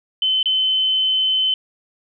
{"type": "tone with dropouts", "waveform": "sine", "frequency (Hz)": 3056, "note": "G7", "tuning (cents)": -45, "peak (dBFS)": -15, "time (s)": [0.22, 1.54], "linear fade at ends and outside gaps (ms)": 2, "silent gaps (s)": [0.429, 0.457], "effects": []}